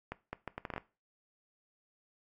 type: accelerating click train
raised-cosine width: 0.5 ms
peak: -23 dBFS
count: 9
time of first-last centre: 0.12-0.78 s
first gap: 210 ms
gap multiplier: 0.7
effects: noise-tail reverb RT60 0.3 s tail -18 dB re dry + AAC 64 kbps